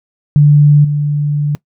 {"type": "tone with level steps", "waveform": "sine", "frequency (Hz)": 146.83, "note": "D3", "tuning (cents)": 0, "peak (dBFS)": [-3, -11], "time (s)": [0.36, 1.55], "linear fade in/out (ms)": 0, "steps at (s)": 0.84, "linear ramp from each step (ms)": 10, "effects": ["noise-tail reverb RT60 0.1 s tail -21 dB re dry"]}